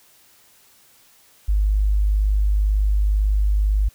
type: tone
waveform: sine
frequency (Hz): 51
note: G#1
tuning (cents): -31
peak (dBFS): -15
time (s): 1.48-3.89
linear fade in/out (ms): 10
effects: white hiss -54 dBFS RMS until 3.94 s